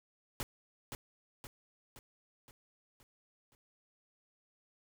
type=noise with echo; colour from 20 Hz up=pink; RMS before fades=-38 dBFS; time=0.4-0.43 s; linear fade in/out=0 ms; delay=520 ms; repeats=6; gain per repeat=-5 dB; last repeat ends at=3.55 s; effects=none